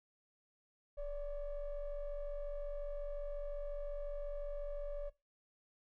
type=ring-modulated tone; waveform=triangle; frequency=277.2 Hz; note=C#4; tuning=in tune; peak=-32 dBFS; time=0.97-5.1 s; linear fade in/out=20 ms; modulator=300 Hz; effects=noise-tail reverb RT60 0.2 s tail -17 dB re dry + tanh soft clip ceiling -34 dBFS